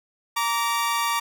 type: tone pair together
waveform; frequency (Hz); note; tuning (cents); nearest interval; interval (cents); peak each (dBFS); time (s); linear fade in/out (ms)
sawtooth; 932.3 / 1159.3; A#5 / D6; 0 / -23; major third; 377; -21; 0.36-1.2; 10
effects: none